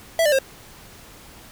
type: tone with pitch steps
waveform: square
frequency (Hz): 659.3 / 594.2 / 535.5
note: E5 / D5 / C5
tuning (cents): 0 / +20 / +40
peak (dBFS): -16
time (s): 0.19-0.388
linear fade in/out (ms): 2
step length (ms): 66
effects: pink hiss -45 dBFS RMS until 1.51 s